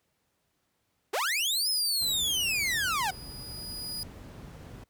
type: linear two-way sweep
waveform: sawtooth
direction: up then down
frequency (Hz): 329.6 to 5190 to 717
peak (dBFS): -23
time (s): 1.13-3.11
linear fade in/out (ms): 10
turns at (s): 1.69
type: tone with exponential growth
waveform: sawtooth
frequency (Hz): 4930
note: D#8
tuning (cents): -17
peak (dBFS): -30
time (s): 1.27-4.03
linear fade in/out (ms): 0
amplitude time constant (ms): 600
type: noise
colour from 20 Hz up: brown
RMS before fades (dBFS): -41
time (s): 2.01-4.84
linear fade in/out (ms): 5
effects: pink hiss -75 dBFS RMS until 4.89 s + high-pass 60 Hz 12 dB/octave